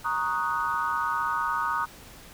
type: chord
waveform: sine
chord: D# minor seventh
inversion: second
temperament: equal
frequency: 932.3 / 1108.7 / 1244.5 / 1480 Hz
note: A#5 / C#6 / D#6 / F#6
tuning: 0 / 0 / 0 / 0 cents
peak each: -30 / -33 / -28 / -32 dBFS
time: 0.04-1.86 s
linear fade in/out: 20 ms
effects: pink hiss -48 dBFS RMS until 2.33 s